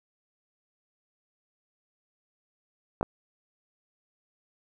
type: clicks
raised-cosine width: 1 ms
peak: -14 / -13 dBFS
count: 2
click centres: 3.011 / 3.029 s
effects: 9-bit